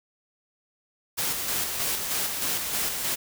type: noise with tremolo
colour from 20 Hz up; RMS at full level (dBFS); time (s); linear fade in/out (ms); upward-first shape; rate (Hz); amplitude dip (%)
white; -27; 1.17-3.16; 20; square; 3.2; 35
effects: none